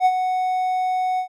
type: tone with ADSR envelope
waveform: triangle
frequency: 740 Hz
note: F#5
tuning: in tune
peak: -9 dBFS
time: 0-1.28 s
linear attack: 56 ms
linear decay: 51 ms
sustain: -8 dB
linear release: 93 ms
effects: none